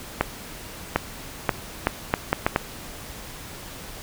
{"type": "accelerating click train", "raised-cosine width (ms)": 0.5, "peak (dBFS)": -3, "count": 8, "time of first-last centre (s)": [0.21, 2.561], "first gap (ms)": 750, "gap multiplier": 0.71, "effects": ["pink hiss -39 dBFS RMS until 4.02 s"]}